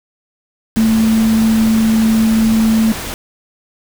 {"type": "tone in noise", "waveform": "sine", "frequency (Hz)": 222.1, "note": "A3", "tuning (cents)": 16, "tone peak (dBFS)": -9, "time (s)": [0.77, 2.92], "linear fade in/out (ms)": 0, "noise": "pink", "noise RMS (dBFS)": -24, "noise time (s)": [0.76, 3.14], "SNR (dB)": 12, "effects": []}